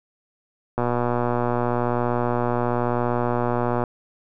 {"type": "click train", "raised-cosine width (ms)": 1, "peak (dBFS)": -9, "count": 371, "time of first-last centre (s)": [0.78, 3.838], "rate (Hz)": 121, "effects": []}